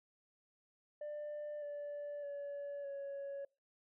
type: tone with pitch steps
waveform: sine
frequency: 594 / 581.8 / 569.8 / 558.1 Hz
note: D5 / D5 / C#5 / C#5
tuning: +20 / -16 / +48 / +12 cents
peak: -39 dBFS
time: 1.01-3.45 s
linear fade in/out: 5 ms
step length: 610 ms
effects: noise-tail reverb RT60 0.3 s tail -26 dB re dry + tanh soft clip ceiling -40 dBFS

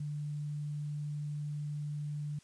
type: tone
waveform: sine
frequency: 147.9 Hz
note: D3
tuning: 13 cents sharp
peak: -35 dBFS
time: 0-2.39 s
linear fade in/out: 5 ms
effects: white hiss -64 dBFS RMS until 2.43 s + resampled to 22050 Hz

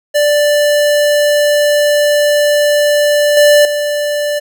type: tone with level steps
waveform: square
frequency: 588 Hz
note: D5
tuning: 2 cents sharp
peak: -9 / -5 / -14 dBFS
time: 0.14-4.4 s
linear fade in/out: 20 ms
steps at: 3.37 / 3.65 s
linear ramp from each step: 2 ms
effects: none

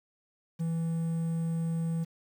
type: tone with quantisation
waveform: triangle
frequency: 164.81 Hz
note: E3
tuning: in tune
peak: -26 dBFS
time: 0.59-2.05 s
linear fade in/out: 20 ms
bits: 9
effects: none

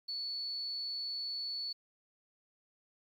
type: tone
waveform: sine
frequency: 4435 Hz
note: C#8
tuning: in tune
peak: -36 dBFS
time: 0.08-1.73 s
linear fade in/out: 10 ms
effects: 11-bit

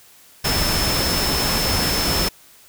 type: tone in noise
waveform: sine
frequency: 5274 Hz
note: E8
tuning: in tune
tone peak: -23 dBFS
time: 0.44-2.29 s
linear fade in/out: 10 ms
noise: pink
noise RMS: -21 dBFS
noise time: 0.44-2.29 s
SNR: -5 dB
effects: white hiss -49 dBFS RMS until 2.68 s

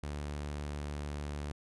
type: tone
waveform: sawtooth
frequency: 73.2 Hz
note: D2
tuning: 5 cents flat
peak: -33 dBFS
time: 0.03-1.52 s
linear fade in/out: 5 ms
effects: resampled to 24000 Hz

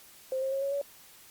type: tone with pitch steps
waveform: sine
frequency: 523.3 / 533.4 / 543.6 / 554.1 / 564.8 Hz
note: C5 / C5 / C#5 / C#5 / C#5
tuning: 0 / +33 / -34 / -1 / +32 cents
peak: -28 dBFS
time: 0.32-0.815 s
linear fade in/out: 2 ms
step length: 99 ms
effects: white hiss -54 dBFS RMS until 1.3 s + Opus 48 kbps

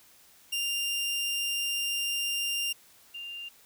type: tone pair in turn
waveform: sawtooth / sine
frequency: 2794 / 2794 Hz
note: F7 / F7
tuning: 0 / 0 cents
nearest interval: unison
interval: 0 cents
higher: neither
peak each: -25 / -37 dBFS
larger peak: first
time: 0.52-2.73 / 3.14-3.49 s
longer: first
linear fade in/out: 10 ms
effects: white hiss -58 dBFS RMS until 3.65 s

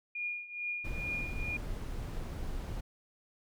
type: tone with tremolo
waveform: sine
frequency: 2429 Hz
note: D#7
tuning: 42 cents flat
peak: -32 dBFS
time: 0.15-1.57 s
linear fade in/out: 5 ms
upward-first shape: triangle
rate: 2.3 Hz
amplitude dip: 85%
type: noise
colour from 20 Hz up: brown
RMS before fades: -38 dBFS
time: 0.84-2.81 s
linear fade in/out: 10 ms
effects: none

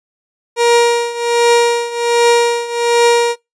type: tone with tremolo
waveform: 30% pulse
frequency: 472.8 Hz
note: A#4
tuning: 24 cents sharp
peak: -4 dBFS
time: 0.56-3.36 s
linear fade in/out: 50 ms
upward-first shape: triangle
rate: 1.3 Hz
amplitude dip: 85%
effects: noise-tail reverb RT60 0.2 s tail -25 dB re dry + resampled to 22050 Hz

